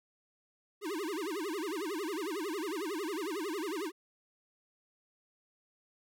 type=tone with vibrato; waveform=square; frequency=356.8 Hz; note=F4; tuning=37 cents sharp; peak=-35 dBFS; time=0.81-3.92 s; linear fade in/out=50 ms; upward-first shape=sine; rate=11 Hz; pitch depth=290 cents each way; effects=none